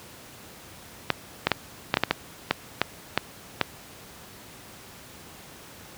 clicks, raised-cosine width 0.3 ms, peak -3 dBFS, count 11, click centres 1.103 / 1.47 / 1.517 / 1.941 / 1.971 / 2.036 / 2.11 / 2.51 / 2.816 / 3.176 / 3.613 s, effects pink hiss -46 dBFS RMS until 5.97 s + high-pass 80 Hz 12 dB/octave

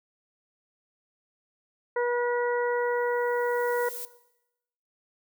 harmonic tone, 483.6 Hz, B4, 36 cents flat, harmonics 1 / 2 / 3 / 4, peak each -25 / -31 / -35 / -37 dBFS, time 1.96-3.89 s, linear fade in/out 5 ms
violet noise with exponential growth, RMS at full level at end -35 dBFS, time 2.62-4.05 s, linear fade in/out 1 ms, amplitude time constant 310 ms
effects noise-tail reverb RT60 0.9 s tail -17 dB re dry

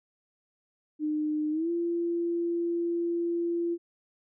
sine tone with pitch glide, 304.2 to 341.5 Hz, D#4 to F4, -39 to -39 cents, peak -26 dBFS, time 0.99-3.78 s, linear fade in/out 50 ms, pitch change +200 cents, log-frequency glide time 1.51-1.7 s, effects none

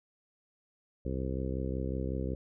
harmonic tone, 65.41 Hz, C2, in tune, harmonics 1 / 2 / 3 / 4 / 5 / 6 / 7 / 8, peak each -35 / -38 / -40 / -41 / -42 / -43 / -43 / -44 dBFS, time 1.05-2.35 s, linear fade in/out 5 ms, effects none

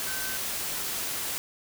sine tone in noise, 1537 Hz, G6, 35 cents flat, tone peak -37 dBFS, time 0.07-0.37 s, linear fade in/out 0 ms, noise white, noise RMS -32 dBFS, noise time 0-1.38 s, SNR -8 dB, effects none

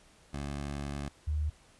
15% pulse / sine tone pair in turn, 71 / 75.7 Hz, C#2 / D#2, +42 / -47 cents, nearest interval minor second, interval 111 cents, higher second, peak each -29 / -28 dBFS, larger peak second, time 0.33-1.09 / 1.27-1.5 s, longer first, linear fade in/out 10 ms, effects pink hiss -61 dBFS RMS until 1.79 s + resampled to 24000 Hz

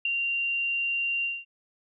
sine tone with ADSR envelope, 2770 Hz, F7, 15 cents flat, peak -20 dBFS, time 0.05-1.45 s, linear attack 5 ms, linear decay 4 ms, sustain -5 dB, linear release 210 ms, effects none

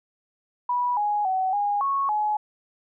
sine tone with pitch steps, 979 / 831 / 754 / 819 / 1103 / 845 Hz, B5 / G#5 / F#5 / G#5 / C#6 / G#5, -15 / +1 / +32 / -24 / -9 / +30 cents, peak -21 dBFS, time 0.69-2.37 s, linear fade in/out 5 ms, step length 280 ms, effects none

